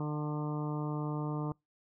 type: harmonic tone with a mistuned harmonic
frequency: 150.1 Hz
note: D3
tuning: 38 cents sharp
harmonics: 1 / 2 / 3 / 4 / 5 / 6 / 7 / 8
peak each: -34 / -38 / -43 / -48 / -48 / -46 / -47 / -49 dBFS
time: 0-1.52 s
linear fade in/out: 2 ms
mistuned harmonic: 5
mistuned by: -20 cents
effects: noise-tail reverb RT60 0.2 s tail -26 dB re dry